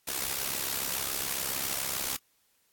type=noise with amplitude modulation; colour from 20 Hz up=white; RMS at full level=-29 dBFS; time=0.07-2.17 s; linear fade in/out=10 ms; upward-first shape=sine; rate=67.1 Hz; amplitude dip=75%; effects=white hiss -70 dBFS RMS until 2.72 s + AAC 64 kbps